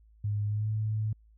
sine tone with pitch glide, 103.83 to 108.11 Hz, G#2 to A2, 0 to -30 cents, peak -27 dBFS, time 0.24-1.13 s, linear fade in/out 5 ms, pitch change +70 cents, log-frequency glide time 0.46-0.69 s, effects added 54 Hz sine -56 dBFS peak until 1.37 s

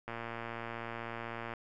click train, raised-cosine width 0.5 ms, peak -25 dBFS, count 170, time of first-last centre 0.08-1.537 s, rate 116 Hz, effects none

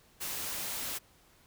white noise, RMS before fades -37 dBFS, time 0.2-0.99 s, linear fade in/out 20 ms, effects pink hiss -63 dBFS RMS until 1.46 s

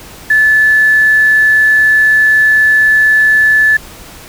sine tone with quantisation, 1736 Hz, A6, 24 cents flat, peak -5 dBFS, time 0.3-3.77 s, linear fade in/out 5 ms, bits 5, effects pink hiss -33 dBFS RMS until 4.28 s

